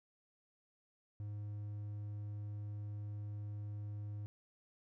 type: tone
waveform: triangle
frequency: 103.83 Hz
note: G#2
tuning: in tune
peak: -39 dBFS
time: 1.2-4.26 s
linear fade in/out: 0 ms
effects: none